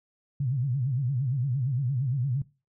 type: tone with vibrato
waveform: sine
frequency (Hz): 130.81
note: C3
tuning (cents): 0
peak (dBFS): -24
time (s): 0.4-2.42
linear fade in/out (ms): 5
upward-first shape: sine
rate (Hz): 8.7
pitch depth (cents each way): 170
effects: noise-tail reverb RT60 0.3 s tail -20 dB re dry